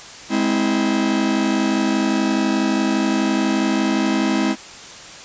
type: chord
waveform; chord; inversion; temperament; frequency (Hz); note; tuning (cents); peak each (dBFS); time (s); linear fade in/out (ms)
45% pulse; Ab augmented; none; just; 207.7 / 259.6 / 324.5; Ab3 / C4 / E4; 0 / -13 / -27; -21; 0.29-4.56; 50
effects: white hiss -37 dBFS RMS until 5.24 s + resampled to 16000 Hz